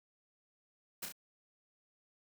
white noise with echo, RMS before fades -40 dBFS, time 1.02-1.06 s, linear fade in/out 10 ms, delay 32 ms, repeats 2, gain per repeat -4 dB, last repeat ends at 1.124 s, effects none

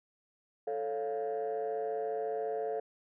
sine chord, A augmented, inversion none, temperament equal, 440 / 554.4 / 698.5 Hz, A4 / C#5 / E#5, 0 / 0 / 0 cents, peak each -33 / -38 / -36 dBFS, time 0.67-2.8 s, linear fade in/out 5 ms, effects tanh soft clip ceiling -27 dBFS

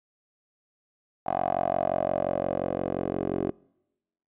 10% pulse tone with band-pass filter sweep, 45.7 Hz, F#1, 21 cents flat, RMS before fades -28 dBFS, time 1.26-3.51 s, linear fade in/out 10 ms, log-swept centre 770 to 400 Hz, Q 5.1, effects noise-tail reverb RT60 0.9 s tail -25 dB re dry + resampled to 8000 Hz

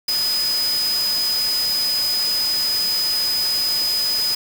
sine tone in noise, 5000 Hz, D#8, 8 cents sharp, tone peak -18 dBFS, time 0.08-4.35 s, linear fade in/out 5 ms, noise white, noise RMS -28 dBFS, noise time 0.08-4.35 s, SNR +7 dB, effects none

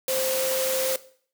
sine tone in noise, 523.3 Hz, C5, in tune, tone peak -25 dBFS, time 0.08-0.96 s, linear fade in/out 2 ms, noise white, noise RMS -28 dBFS, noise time 0.08-0.96 s, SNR 0 dB, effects noise-tail reverb RT60 0.5 s tail -17 dB re dry + high-pass 200 Hz 12 dB/octave

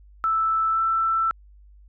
sine tone with pitch glide, 1318.5 to 1331.5 Hz, E6 to E6, 0 to +17 cents, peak -19 dBFS, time 0.24-1.31 s, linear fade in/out 0 ms, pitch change +17 cents, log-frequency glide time 0.71-0.8 s, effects added 50 Hz sine -47 dBFS peak until 1.88 s

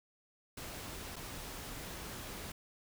pink noise with dropouts, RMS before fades -45 dBFS, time 0.57-2.52 s, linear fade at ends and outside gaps 5 ms, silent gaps 1.159-1.163 s, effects none

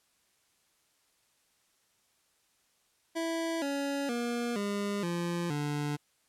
25% pulse tone with pitch steps, 329.6 / 280.4 / 238.5 / 202.9 / 172.59 / 146.82 Hz, E4 / C#4 / A#3 / G#3 / F3 / D3, 0 / +20 / +40 / -40 / -20 / 0 cents, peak -27 dBFS, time 3.15-5.97 s, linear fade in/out 20 ms, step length 470 ms, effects white hiss -71 dBFS RMS until 6.28 s + low-pass 11000 Hz 12 dB/octave

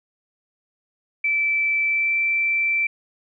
sine tone with pitch glide, 2322 to 2337 Hz, D7 to D7, -20 to -9 cents, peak -18 dBFS, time 1.24-2.87 s, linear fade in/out 5 ms, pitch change +11 cents, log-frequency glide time 1.85-2.15 s, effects none

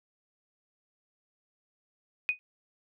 sine tone with exponential decay, 2489 Hz, D#7, in tune, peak -20 dBFS, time 2.29-2.39 s, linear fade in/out 0 ms, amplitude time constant 20 ms, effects none

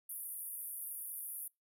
pink band-pass noise, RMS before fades -44 dBFS, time 0.09-1.48 s, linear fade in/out 5 ms, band 9700 to 15000 Hz, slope 96 dB/octave, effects noise-tail reverb RT60 0.2 s tail -25 dB re dry

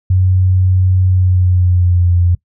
sine tone with pitch glide, 92.7 to 87.85 Hz, F#2 to F2, +4 to +11 cents, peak -8 dBFS, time 0.1-2.35 s, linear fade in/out 5 ms, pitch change -93 cents, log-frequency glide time 1.07-2.13 s, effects noise-tail reverb RT60 0.1 s tail -21 dB re dry

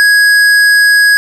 sine tone with hard clipping, 1661.2 Hz, G#6, in tune, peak -6 dBFS, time 0-1.17 s, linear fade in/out 0 ms, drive 12 dB, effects none

